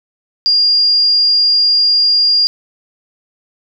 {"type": "tone", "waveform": "sine", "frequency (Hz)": 4816, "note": "D8", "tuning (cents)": 43, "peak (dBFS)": -8, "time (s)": [0.46, 2.47], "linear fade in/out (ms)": 0, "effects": []}